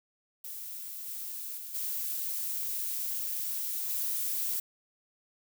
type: noise with level steps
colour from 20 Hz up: violet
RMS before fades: -41 / -39 / -42 / -34 / -32 dBFS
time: 0.44-4.6 s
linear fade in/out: 5 ms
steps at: 1.06 / 1.57 / 1.74 / 3.89 s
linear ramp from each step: 10 ms
effects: none